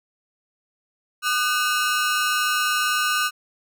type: ring-modulated tone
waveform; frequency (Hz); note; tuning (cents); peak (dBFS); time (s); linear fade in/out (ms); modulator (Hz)
sawtooth; 1359; F6; -48; -13; 1.22-3.31; 50; 140
effects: none